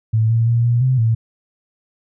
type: tone with pitch steps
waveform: sine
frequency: 110.9 / 114.6 / 117.4 / 119.2 / 129.5 / 113.3 Hz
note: A2 / A#2 / A#2 / A#2 / C3 / A#2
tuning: +14 / -29 / +13 / +39 / -17 / -49 cents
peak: -12 dBFS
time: 0.13-1.15 s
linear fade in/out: 10 ms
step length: 170 ms
effects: none